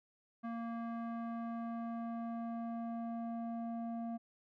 square tone with low-pass filter sweep, 231.4 Hz, A#3, 13 cents flat, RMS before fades -41 dBFS, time 0.43-4.18 s, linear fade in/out 20 ms, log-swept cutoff 1300 to 670 Hz, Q 1.6, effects none

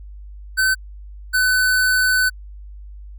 square tone pair in turn, 1527 / 1506 Hz, G6 / F#6, -46 / +30 cents, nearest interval unison, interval 24 cents, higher first, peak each -15 dBFS, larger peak neither, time 0.57-0.75 / 1.33-2.3 s, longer second, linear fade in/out 20 ms, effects added 50 Hz sine -34 dBFS peak until 3.18 s + Opus 48 kbps

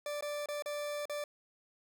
40% pulse tone with dropouts, 587.3 Hz, D5, in tune, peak -35 dBFS, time 0.06-1.24 s, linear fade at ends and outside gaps 2 ms, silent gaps 0.209-0.224 / 0.459-0.486 / 0.623-0.659 / 1.055-1.096 s, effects none

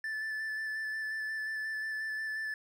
triangle tone with vibrato, 1752 Hz, A6, 8 cents flat, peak -32 dBFS, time 0.04-2.54 s, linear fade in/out 2 ms, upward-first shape square, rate 5.6 Hz, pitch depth 13 cents each way, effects none

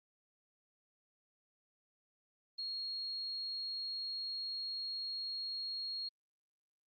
sine tone, 4284 Hz, C8, 40 cents sharp, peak -38 dBFS, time 2.58-6.09 s, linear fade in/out 10 ms, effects Opus 24 kbps

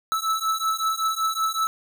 square beating tone pair, 1308 / 1313.3 Hz, E6 / E6, -14 / -7 cents, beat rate 5.3 Hz, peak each -26 / -26 dBFS, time 0.12-1.67 s, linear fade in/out 0 ms, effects none

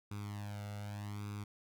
sawtooth tone with flanger, 102.9 Hz, G#2, 16 cents flat, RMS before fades -43 dBFS, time 0.11-1.44 s, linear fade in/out 5 ms, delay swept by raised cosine 0.81 to 1.44 ms, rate 0.84 Hz, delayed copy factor +0.85, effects none

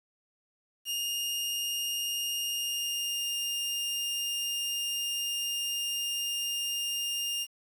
sawtooth tone with pitch glide, 2833 to 2813 Hz, F7 to F7, +24 to +12 cents, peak -27 dBFS, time 0.85-7.47 s, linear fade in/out 50 ms, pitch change -12 cents, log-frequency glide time 2.46-3.37 s, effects 9-bit

